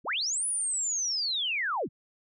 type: linear two-way sweep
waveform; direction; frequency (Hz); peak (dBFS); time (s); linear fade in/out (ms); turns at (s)
sine; up then down; 69.3 to 9980 to 74.9; -27; 0.04-1.89; 50; 0.46
effects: none